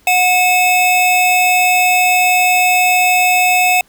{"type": "tone pair together", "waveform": "square", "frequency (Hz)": [728.7, 2595], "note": ["F#5", "E7"], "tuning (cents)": [-27, -28], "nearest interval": "octave + minor seventh", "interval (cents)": 2199, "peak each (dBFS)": -13, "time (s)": [0.07, 3.81], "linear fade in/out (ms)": 2, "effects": ["pink hiss -52 dBFS RMS until 3.88 s"]}